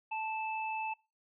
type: tone pair together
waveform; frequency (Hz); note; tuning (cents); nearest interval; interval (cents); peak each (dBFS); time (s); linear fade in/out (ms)
sine; 878 / 2631; A5 / E7; -4 / -4; octave + perfect fifth; 1900; -35 / -39; 0.11-0.94; 10
effects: noise-tail reverb RT60 0.3 s tail -24 dB re dry